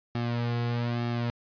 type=tone with flanger; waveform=sawtooth; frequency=119 Hz; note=A#2; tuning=36 cents sharp; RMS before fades=-29 dBFS; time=0.15-1.3 s; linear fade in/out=0 ms; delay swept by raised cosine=2 to 3.3 ms; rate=1.1 Hz; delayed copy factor=-0.7; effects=resampled to 11025 Hz